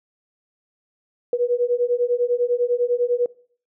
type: beating tone pair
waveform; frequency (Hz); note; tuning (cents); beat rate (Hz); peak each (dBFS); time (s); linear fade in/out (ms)
sine; 480.9 / 490.9; B4 / B4; -46 / -10; 10; -21; 1.33-3.26; 2
effects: noise-tail reverb RT60 0.5 s tail -22 dB re dry